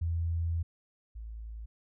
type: tone pair in turn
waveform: sine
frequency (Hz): 83.6 / 55.2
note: E2 / A1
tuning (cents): +25 / +6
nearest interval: perfect fifth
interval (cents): 719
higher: first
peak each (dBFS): -28 / -39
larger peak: first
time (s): 0.01-0.63 / 1.15-1.66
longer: first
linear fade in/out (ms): 10
effects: none